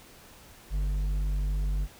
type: tone with hard clipping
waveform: sine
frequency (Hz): 49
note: G1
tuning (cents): 0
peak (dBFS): -27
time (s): 0.7-1.88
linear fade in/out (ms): 50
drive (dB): 6
effects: pink hiss -52 dBFS RMS until 1.99 s